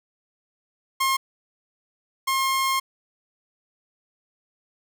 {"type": "tone pair in turn", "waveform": "sawtooth", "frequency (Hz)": [1069, 1069], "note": ["C6", "C6"], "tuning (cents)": [37, 37], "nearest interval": "unison", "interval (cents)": 0, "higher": "neither", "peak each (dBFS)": [-16, -17], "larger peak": "first", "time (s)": [[1, 1.17], [2.27, 2.8]], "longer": "second", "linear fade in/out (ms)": 10, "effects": []}